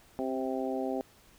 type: harmonic tone with a mistuned harmonic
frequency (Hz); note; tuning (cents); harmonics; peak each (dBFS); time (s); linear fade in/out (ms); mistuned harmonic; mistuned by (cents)
130.81; C3; 0; 2 / 3 / 4 / 5 / 6; -34 / -36 / -37 / -38 / -39; 0.19-1.01; 0; 2; +18
effects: pink hiss -60 dBFS RMS until 1.38 s